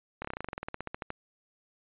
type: slowing click train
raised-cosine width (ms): 0.5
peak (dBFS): -20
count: 19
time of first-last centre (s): 0.22-1.104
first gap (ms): 26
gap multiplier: 1.07
effects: resampled to 8000 Hz